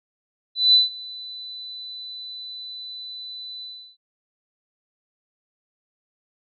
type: tone with ADSR envelope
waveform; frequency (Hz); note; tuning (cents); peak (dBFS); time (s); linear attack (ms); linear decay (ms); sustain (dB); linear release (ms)
sine; 3995; B7; +19; -10; 0.55-3.97; 190; 150; -23; 340
effects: none